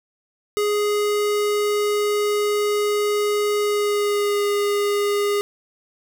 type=tone with pitch glide; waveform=square; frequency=415.3 to 408.9 Hz; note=G#4 to G#4; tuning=0 to -27 cents; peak=-19 dBFS; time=0.57-5.41 s; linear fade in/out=0 ms; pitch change=-27 cents; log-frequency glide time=3.6-4.45 s; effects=none